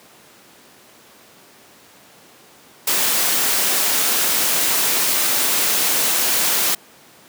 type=noise; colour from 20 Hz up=white; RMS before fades=-18 dBFS; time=2.87-6.75 s; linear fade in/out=5 ms; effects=pink hiss -47 dBFS RMS until 7.28 s + high-pass 200 Hz 12 dB/octave